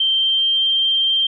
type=tone with pitch glide; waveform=sine; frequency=3136 to 3158 Hz; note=G7 to G7; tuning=0 to +12 cents; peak=-14 dBFS; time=0-1.27 s; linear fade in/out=5 ms; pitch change=+12 cents; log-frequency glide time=0.11-0.69 s; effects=none